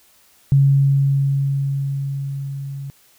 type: tone with level ramp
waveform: sine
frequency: 138.4 Hz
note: C#3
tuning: 2 cents flat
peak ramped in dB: -9 to -27 dBFS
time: 0.52-2.9 s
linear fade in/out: 0 ms
effects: white hiss -54 dBFS RMS until 3.18 s